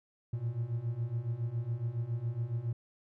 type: beating tone pair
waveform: triangle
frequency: 113.3 / 120.5 Hz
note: A#2 / B2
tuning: -49 / -42 cents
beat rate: 7.2 Hz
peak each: -35 / -32 dBFS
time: 0.33-2.73 s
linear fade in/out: 5 ms
effects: none